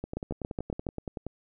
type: two click trains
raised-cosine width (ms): 2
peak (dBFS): -18 / -21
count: 6 / 14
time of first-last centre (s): 0.17-0.867 / 0.04-1.266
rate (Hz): 7.17 / 10.6
effects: none